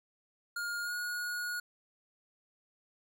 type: tone with pitch glide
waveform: square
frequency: 1419 to 1447.1 Hz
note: F6 to F#6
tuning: +27 to -39 cents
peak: -35 dBFS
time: 0.56-1.6 s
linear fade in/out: 5 ms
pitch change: +34 cents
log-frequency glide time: 0.82-0.93 s
effects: none